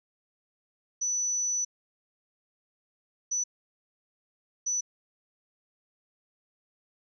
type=tone bursts at uneven times; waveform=sine; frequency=5960 Hz; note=F#8; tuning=12 cents sharp; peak=-26 dBFS; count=3; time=1.01-1.65 / 3.31-3.44 / 4.66-4.81 s; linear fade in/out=10 ms; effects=none